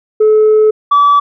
sine tone pair in turn, 430.8 / 1150.1 Hz, A4 / D6, -37 / -37 cents, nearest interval octave + perfect fourth, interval 1700 cents, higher second, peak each -3 dBFS, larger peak neither, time 0.2-0.71 / 0.91-1.2 s, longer first, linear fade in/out 10 ms, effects tanh soft clip ceiling -3 dBFS

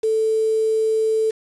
sine tone with quantisation, 440 Hz, A4, in tune, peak -16 dBFS, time 0.03-1.31 s, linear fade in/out 10 ms, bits 6, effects resampled to 22050 Hz

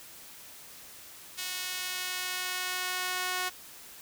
sawtooth tone with high-pass filter sweep, 366.2 Hz, F#4, 18 cents flat, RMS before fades -34 dBFS, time 1.37-3.5 s, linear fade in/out 20 ms, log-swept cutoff 2900 to 1100 Hz, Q 0.76, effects white hiss -49 dBFS RMS until 4.01 s

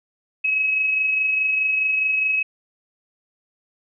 sine tone with amplitude modulation, 2561 Hz, D#7, 49 cents sharp, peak -16 dBFS, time 0.44-2.43 s, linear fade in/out 10 ms, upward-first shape sine, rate 24.8 Hz, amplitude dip 35%, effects none

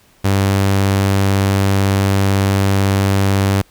sawtooth tone, 98 Hz, G2, in tune, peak -8 dBFS, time 0.24-3.62 s, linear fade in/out 10 ms, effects pink hiss -52 dBFS RMS until 3.7 s

